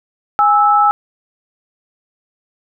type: tone pair together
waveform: sine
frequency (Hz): 825.9 / 1311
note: G#5 / E6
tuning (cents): -10 / -10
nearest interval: minor sixth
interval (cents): 800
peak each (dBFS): -11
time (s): 0.39-0.91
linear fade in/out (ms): 0
effects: none